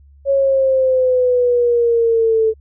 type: exponential sweep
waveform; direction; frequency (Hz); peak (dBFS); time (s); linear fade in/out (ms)
sine; down; 554.4 to 438.3; -11; 0.25-2.54; 50
effects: added 70 Hz sine -43 dBFS peak until 2.6 s

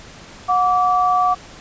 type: tone pair together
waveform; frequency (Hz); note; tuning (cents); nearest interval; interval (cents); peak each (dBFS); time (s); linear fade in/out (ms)
sine; 729 / 1157.2; F#5 / D6; -26 / -26; minor sixth; 800; -16; 0.48-1.35; 20
effects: pink hiss -40 dBFS RMS until 1.6 s + resampled to 16000 Hz

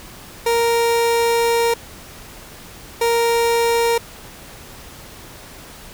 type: tone bursts at uneven times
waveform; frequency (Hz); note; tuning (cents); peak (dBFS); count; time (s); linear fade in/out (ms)
30% pulse; 466.2; A#4; 0; -12; 2; 0.46-1.74 / 3.01-3.98; 5
effects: pink hiss -39 dBFS RMS until 5.93 s

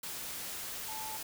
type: tone in noise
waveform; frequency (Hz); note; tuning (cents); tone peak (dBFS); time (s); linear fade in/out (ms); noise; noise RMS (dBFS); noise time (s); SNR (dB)
sine; 873; A5; -14; -42; 0.88-1.17; 5; white; -41; 0.03-1.23; -4
effects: none

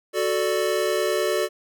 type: chord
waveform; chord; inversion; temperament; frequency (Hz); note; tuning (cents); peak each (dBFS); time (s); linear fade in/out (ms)
square; D major; first; equal; 370 / 440 / 587.3; F#4 / A4 / D5; 0 / 0 / 0; -26; 0.13-1.49; 50
effects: none

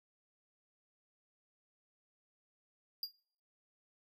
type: tone with exponential decay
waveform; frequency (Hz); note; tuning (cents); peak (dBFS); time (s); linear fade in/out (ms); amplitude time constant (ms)
square; 4816; D8; +43; -33; 3.03-3.13; 2; 20
effects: noise-tail reverb RT60 0.5 s tail -24 dB re dry

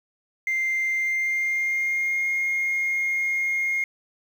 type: tone with pitch glide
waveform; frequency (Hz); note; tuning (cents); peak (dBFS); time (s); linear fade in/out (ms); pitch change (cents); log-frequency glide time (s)
sine; 2093 to 2137; C7 to C7; 0 to +36; -20; 0.47-3.84; 2; +36; 0.96-2.29
effects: tanh soft clip ceiling -19 dBFS + 8-bit

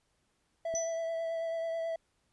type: tone with vibrato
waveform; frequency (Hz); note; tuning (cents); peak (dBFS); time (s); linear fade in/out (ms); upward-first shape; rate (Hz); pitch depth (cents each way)
triangle; 659.3; E5; 0; -30; 0.65-1.96; 5; triangle; 9.2; 19
type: click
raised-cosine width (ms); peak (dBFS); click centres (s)
2; -33; 0.74
type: tone with exponential decay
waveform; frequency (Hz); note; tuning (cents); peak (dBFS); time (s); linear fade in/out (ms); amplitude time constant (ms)
sine; 5980; F#8; +17; -30; 0.75-1.12; 1; 80
effects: pink hiss -75 dBFS RMS until 2.32 s + resampled to 24000 Hz

